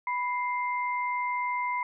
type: tone pair together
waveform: sine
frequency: 988.6 / 2093 Hz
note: B5 / C7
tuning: +1 / 0 cents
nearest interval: octave + minor second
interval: 1299 cents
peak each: -28 / -33 dBFS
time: 0.07-1.83 s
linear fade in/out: 2 ms
effects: none